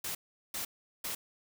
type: noise bursts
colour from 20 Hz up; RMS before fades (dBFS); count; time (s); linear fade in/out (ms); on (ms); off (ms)
white; -37; 3; 0.04-1.15; 5; 110; 390
effects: none